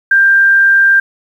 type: tone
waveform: sine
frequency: 1587 Hz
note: G6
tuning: 21 cents sharp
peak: -5 dBFS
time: 0.11-1 s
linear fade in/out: 5 ms
effects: 7-bit